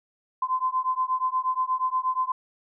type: beating tone pair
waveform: sine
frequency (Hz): 1025 / 1033.4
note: C6 / C6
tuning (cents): -36 / -22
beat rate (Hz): 8.4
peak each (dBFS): -26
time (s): 0.42-2.32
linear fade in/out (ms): 5
effects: none